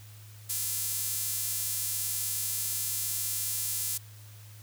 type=tone with high-pass filter; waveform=sawtooth; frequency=340.9 Hz; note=F4; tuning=42 cents flat; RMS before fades=-32 dBFS; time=0.49-3.98 s; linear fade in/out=10 ms; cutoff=8900 Hz; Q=0.77; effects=added 105 Hz sine -47 dBFS peak until 4.62 s + white hiss -55 dBFS RMS until 4.62 s